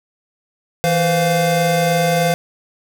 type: tone cluster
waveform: square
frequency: 163.6 / 514 / 699 Hz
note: E3 / C5 / F5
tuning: -13 / -31 / +1 cents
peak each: -19 dBFS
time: 0.84-2.34 s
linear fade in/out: 0 ms
effects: none